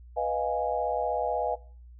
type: chord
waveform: sine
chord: F half-diminished seventh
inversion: second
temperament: equal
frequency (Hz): 493.9 / 622.3 / 698.5 / 830.6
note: Cb5 / Eb5 / F5 / Ab5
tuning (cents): 0 / 0 / 0 / 0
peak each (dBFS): -31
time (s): 0.16-1.56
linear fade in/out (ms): 20
effects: noise-tail reverb RT60 0.4 s tail -19 dB re dry + added 60 Hz sine -46 dBFS peak until 1.99 s